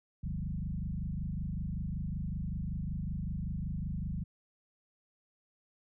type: tone with frequency modulation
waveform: sine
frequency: 110.9 Hz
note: A2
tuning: 14 cents sharp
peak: -33 dBFS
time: 0.23-4.24 s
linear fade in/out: 10 ms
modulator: 25.3 Hz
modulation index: 3.2
effects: none